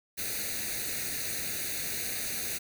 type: noise with comb filter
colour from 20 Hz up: white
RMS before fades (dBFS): -34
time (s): 0.17-2.59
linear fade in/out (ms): 20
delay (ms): 0.47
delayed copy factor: +0.8
effects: none